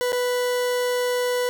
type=tone with dropouts; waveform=40% pulse; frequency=493.9 Hz; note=B4; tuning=in tune; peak=-20 dBFS; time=0.01-1.49 s; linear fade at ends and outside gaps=0 ms; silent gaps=0.121-0.129 s; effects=none